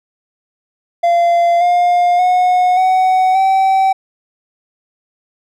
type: tone with pitch steps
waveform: triangle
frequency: 688 / 707.3 / 727.2 / 747.7 / 768.7 Hz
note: F5 / F5 / F#5 / F#5 / G5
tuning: -26 / +22 / -30 / +18 / -34 cents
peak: -7 dBFS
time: 1.03-3.93 s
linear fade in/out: 10 ms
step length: 580 ms
effects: none